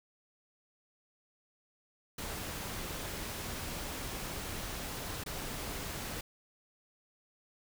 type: noise with dropouts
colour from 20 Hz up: pink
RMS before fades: -40 dBFS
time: 2.18-6.21 s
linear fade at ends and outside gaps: 5 ms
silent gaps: 5.238-5.261 s
effects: none